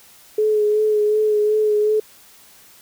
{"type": "tone with vibrato", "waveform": "sine", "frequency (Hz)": 424.9, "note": "G#4", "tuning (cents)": 40, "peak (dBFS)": -14, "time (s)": [0.38, 2], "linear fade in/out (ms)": 5, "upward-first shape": "sine", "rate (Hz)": 2.7, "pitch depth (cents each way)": 24, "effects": ["white hiss -48 dBFS RMS until 2.81 s"]}